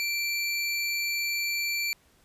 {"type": "tone pair together", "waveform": "square", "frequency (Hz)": [2349, 4464], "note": ["D7", "C#8"], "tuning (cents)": [0, 11], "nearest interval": "major seventh", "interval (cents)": 1111, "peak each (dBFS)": [-29, -33], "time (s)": [0, 1.93], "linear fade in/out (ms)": 0, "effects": ["pink hiss -63 dBFS RMS until 2.24 s", "resampled to 32000 Hz"]}